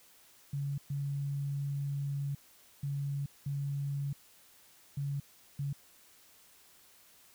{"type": "tone bursts at uneven times", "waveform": "sine", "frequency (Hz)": 140.8, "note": "C#3", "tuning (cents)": 27, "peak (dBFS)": -32, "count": 6, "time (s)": [[0.53, 0.78], [0.9, 2.35], [2.83, 3.26], [3.46, 4.13], [4.97, 5.2], [5.59, 5.73]], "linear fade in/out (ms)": 5, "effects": ["white hiss -61 dBFS RMS until 7.34 s"]}